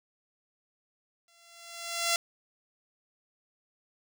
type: tone with exponential growth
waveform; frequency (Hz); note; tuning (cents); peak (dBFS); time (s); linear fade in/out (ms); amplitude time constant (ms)
5% pulse; 682; F5; -41; -12; 1.28-2.16; 1; 190
effects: none